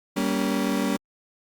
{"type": "chord", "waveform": "35% pulse", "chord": "G diminished", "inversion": "none", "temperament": "just", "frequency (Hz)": [196, 235.2, 282.2], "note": ["G3", "Bb3", "Db4"], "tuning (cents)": [0, 16, 31], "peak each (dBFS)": [-25, -26, -25], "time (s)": [0.16, 0.97], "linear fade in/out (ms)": 10, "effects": ["Opus 48 kbps"]}